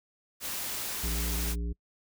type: noise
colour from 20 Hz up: white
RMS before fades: -35 dBFS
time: 0.4-1.56 s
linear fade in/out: 50 ms
type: harmonic tone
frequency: 58.27 Hz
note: A#1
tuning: in tune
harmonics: 1 / 3 / 5 / 7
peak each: -30 / -40 / -44 / -47 dBFS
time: 1.03-1.73 s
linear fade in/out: 10 ms
effects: noise-tail reverb RT60 0.1 s tail -26 dB re dry